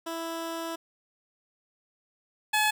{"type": "tone pair in turn", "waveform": "15% pulse", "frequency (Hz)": [330.3, 853.7], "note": ["E4", "G#5"], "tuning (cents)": [4, 47], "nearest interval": "octave + major third", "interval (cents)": 1643, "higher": "second", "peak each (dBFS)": [-26, -16], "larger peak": "second", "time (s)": [[0.06, 0.76], [2.53, 2.71]], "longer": "first", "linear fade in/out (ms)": 10, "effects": []}